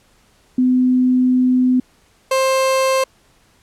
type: tone pair in turn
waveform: sine / 30% pulse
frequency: 253.3 / 528.1 Hz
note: B3 / C5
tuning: +44 / +16 cents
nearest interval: octave + minor second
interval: 1272 cents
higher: second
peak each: -11 dBFS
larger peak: neither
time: 0.58-1.8 / 2.31-3.04 s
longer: first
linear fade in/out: 5 ms
effects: pink hiss -55 dBFS RMS until 3.62 s + low-pass 11000 Hz 12 dB/octave